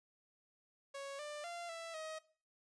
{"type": "tone with pitch steps", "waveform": "sawtooth", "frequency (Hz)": [554, 594, 690, 663, 631], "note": ["C#5", "D5", "F5", "E5", "D#5"], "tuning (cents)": [-1, 20, -21, 10, 24], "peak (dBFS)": -40, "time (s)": [0.94, 2.19], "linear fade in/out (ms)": 10, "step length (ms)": 250, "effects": ["noise-tail reverb RT60 0.4 s tail -17 dB re dry", "resampled to 22050 Hz"]}